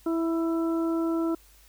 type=harmonic tone with a mistuned harmonic; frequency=329.7 Hz; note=E4; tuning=in tune; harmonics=1 / 2 / 3 / 4; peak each=-24 / -36 / -41 / -38 dBFS; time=0.06-1.35 s; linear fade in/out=5 ms; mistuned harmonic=4; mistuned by=+16 cents; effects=added 50 Hz sine -56 dBFS peak until 1.68 s + white hiss -58 dBFS RMS until 1.68 s